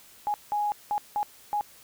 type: tone bursts at uneven times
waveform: sine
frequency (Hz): 830.6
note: G#5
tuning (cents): 0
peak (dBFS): -24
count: 5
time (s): 0.27-0.34 / 0.52-0.72 / 0.91-0.98 / 1.16-1.23 / 1.53-1.61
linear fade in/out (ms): 0
effects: white hiss -53 dBFS RMS until 1.83 s